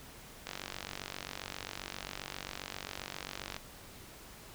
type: click train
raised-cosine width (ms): 0.2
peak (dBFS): -21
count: 148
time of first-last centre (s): 0.47-3.565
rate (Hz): 47.5
effects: pink hiss -52 dBFS RMS until 4.54 s